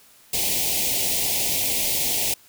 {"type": "band-stop noise", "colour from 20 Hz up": "white", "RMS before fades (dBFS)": -23, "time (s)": [0.33, 2.34], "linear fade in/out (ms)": 5, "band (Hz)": [860, 2100], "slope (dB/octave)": 48, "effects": ["white hiss -53 dBFS RMS until 2.48 s"]}